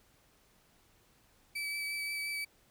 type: tone with vibrato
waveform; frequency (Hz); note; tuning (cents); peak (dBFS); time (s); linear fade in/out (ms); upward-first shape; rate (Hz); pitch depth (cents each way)
35% pulse; 2301; D7; -36; -33; 1.55-2.45; 10; triangle; 5.7; 14
effects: pink hiss -67 dBFS RMS until 2.7 s